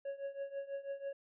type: tone with tremolo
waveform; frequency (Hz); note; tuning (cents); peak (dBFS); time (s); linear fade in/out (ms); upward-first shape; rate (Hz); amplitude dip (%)
triangle; 554.4; C#5; 0; -34; 0.05-1.13; 5; triangle; 6.1; 90
effects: resampled to 8000 Hz